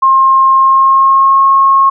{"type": "tone with pitch glide", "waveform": "sine", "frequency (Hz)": [1066, 1085.9], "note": ["C6", "C#6"], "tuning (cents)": [32, -36], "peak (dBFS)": -4, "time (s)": [0.02, 1.9], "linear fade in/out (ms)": 10, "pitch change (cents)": 32, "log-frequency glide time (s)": [0.55, 1.43], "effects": []}